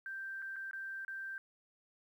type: tone with dropouts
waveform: sine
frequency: 1570 Hz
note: G6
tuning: 2 cents sharp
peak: -40 dBFS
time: 0.06-1.38 s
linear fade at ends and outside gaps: 1 ms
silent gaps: 0.42-0.423 / 0.56-0.564 / 0.711-0.732 / 1.049-1.08 s
effects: 12-bit